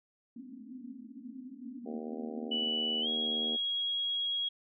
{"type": "band-pass noise", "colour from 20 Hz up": "white", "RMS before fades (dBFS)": -46, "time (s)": [0.36, 2.7], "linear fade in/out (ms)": 5, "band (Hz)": [230, 270], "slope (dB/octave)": 96}
{"type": "harmonic tone", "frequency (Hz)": 77.78, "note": "D#2", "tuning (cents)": 0, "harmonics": [3, 4, 5, 6, 7, 8, 9, 10], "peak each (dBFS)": [-39, -47, -45, -45, -51, -53, -52, -54], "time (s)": [1.85, 3.57], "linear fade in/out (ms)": 20}
{"type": "tone with pitch glide", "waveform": "sine", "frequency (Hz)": [2960, 3303], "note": ["F#7", "G#7"], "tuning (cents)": [0, -10], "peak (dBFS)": -30, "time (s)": [2.51, 4.49], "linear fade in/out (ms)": 10, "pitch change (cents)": 190, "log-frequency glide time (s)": [3.01, 3.08]}
{"effects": []}